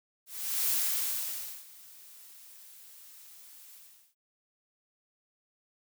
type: noise with ADSR envelope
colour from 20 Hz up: blue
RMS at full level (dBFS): -28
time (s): 0.26-4.15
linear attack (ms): 430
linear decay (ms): 950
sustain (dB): -24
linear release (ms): 390
effects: none